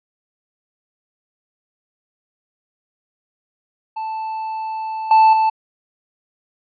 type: tone with level steps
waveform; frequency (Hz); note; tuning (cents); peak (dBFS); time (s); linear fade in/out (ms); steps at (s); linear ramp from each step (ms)
triangle; 880; A5; 0; -21 / -6 / -11; 3.96-5.5; 10; 5.11 / 5.33; 2
effects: resampled to 11025 Hz